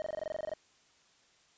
triangle tone bursts, 622.3 Hz, D#5, in tune, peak -31 dBFS, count 13, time 0-0.536 s, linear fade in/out 0 ms, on 20 ms, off 23 ms, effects white hiss -66 dBFS RMS until 1.57 s + resampled to 16000 Hz

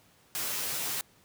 white noise with comb filter, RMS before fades -33 dBFS, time 0.35-1.01 s, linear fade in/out 0 ms, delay 11 ms, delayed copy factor -0.95, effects pink hiss -62 dBFS RMS until 1.24 s + high-pass 80 Hz 12 dB/octave

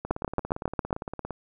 two click trains, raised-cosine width 1 ms, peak -19 / -10 dBFS, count 23 / 7, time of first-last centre 0.05-1.307 / 0.11-0.929 s, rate 17.5 / 7.33 Hz, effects none

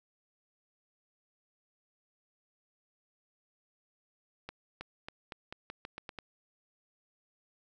accelerating click train, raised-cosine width 0.3 ms, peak -25 dBFS, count 10, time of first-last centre 4.49-6.188 s, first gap 320 ms, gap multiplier 0.86, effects none

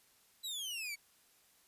sawtooth exponential sweep, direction down, 4005 to 2217 Hz, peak -36 dBFS, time 0.43-0.96 s, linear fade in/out 20 ms, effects white hiss -68 dBFS RMS until 1.67 s + resampled to 32000 Hz

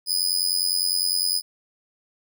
sawtooth tone with amplitude modulation, 5000 Hz, D#8, 8 cents sharp, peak -14 dBFS, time 0.06-1.42 s, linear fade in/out 50 ms, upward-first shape sine, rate 89.9 Hz, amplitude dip 90%, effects none

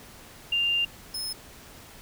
sine / sawtooth tone pair in turn, 2794 / 5181 Hz, F7 / E8, 0 / -31 cents, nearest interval major seventh, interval 1069 cents, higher second, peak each -22 / -28 dBFS, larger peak first, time 0.52-0.85 / 1.14-1.33 s, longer first, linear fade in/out 5 ms, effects pink hiss -48 dBFS RMS until 2.01 s

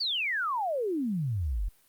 sine exponential sweep, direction down, 4730 to 40.47 Hz, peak -27 dBFS, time 0-1.69 s, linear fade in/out 10 ms, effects white hiss -64 dBFS RMS until 1.88 s + Opus 48 kbps

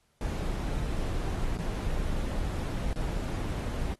brown noise with dropouts, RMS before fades -31 dBFS, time 0.21-3.94 s, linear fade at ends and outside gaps 1 ms, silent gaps 1.572-1.587 / 2.932-2.959 s, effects pink hiss -71 dBFS RMS until 3.99 s + AAC 32 kbps

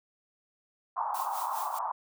pink band-pass noise, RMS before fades -33 dBFS, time 0.96-1.92 s, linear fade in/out 10 ms, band 810 to 1100 Hz, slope 48 dB/octave
blue noise with tremolo, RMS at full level -40 dBFS, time 1.14-1.79 s, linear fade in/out 5 ms, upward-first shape sine, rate 4.9 Hz, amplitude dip 75%
effects none

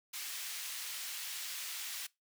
pink high-pass noise, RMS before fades -42 dBFS, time 0.13-2.07 s, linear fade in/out 10 ms, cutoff 2400 Hz, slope 12 dB/octave, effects noise-tail reverb RT60 0.2 s tail -22 dB re dry

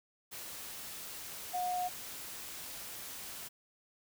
sine tone in noise, 723 Hz, F#5, 40 cents flat, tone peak -32 dBFS, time 1.53-1.89 s, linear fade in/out 20 ms, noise white, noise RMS -45 dBFS, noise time 0.31-3.49 s, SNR +10 dB, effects none

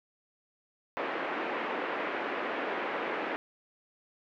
pink band-pass noise, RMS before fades -34 dBFS, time 0.97-3.36 s, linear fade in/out 0 ms, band 300 to 2400 Hz, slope 24 dB/octave, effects none

